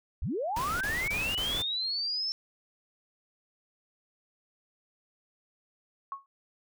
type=linear sweep; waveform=sine; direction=up; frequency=36.71 to 5370 Hz; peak=-29 dBFS; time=0.22-2.32 s; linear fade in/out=0 ms
type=noise bursts; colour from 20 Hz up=pink; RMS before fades=-37 dBFS; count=4; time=0.56-1.623 s; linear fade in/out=5 ms; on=250 ms; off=21 ms
type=tone with exponential decay; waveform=sine; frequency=1100 Hz; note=C#6; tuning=14 cents flat; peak=-30 dBFS; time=6.12-6.26 s; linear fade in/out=1 ms; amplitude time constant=30 ms
effects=none